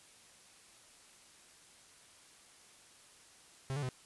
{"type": "tone with pitch steps", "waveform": "45% pulse", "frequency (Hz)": [133.5, 145.3, 127.7], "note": ["C3", "D3", "C3"], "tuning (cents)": [35, -18, -42], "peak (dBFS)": -35, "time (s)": [3.7, 3.889], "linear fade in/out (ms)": 0, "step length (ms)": 63, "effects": ["white hiss -60 dBFS RMS until 4.05 s", "resampled to 24000 Hz"]}